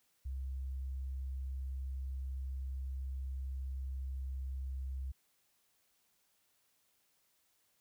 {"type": "tone", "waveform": "sine", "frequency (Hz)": 66.1, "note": "C2", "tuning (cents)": 18, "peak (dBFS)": -37, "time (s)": [0.25, 5.12], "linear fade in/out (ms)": 10, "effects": ["white hiss -75 dBFS RMS until 7.8 s"]}